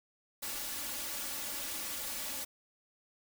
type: noise with comb filter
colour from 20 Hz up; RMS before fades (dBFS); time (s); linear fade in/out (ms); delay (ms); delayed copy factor
white; -39; 0.42-2.45; 10; 3.5; +0.7
effects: none